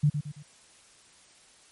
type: tone with echo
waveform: sine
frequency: 147.6 Hz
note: D3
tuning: 9 cents sharp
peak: -18 dBFS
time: 0.03-0.1 s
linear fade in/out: 10 ms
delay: 110 ms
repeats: 3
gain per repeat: -8 dB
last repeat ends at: 0.43 s
effects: white hiss -57 dBFS RMS until 1.71 s + MP3 48 kbps